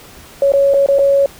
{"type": "tone with dropouts", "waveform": "sine", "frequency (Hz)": 556, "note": "C#5", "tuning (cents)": 5, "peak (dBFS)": -8, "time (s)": [0.42, 1.26], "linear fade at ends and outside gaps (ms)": 2, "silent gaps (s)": [[0.521, 0.536], [0.738, 0.742], [0.862, 0.886], [0.986, 0.991]], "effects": ["pink hiss -39 dBFS RMS until 1.39 s"]}